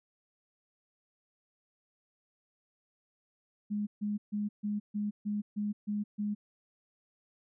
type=tone bursts; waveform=sine; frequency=207.7 Hz; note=G#3; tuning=in tune; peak=-30 dBFS; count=9; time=3.7-6.35 s; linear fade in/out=20 ms; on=170 ms; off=140 ms; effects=none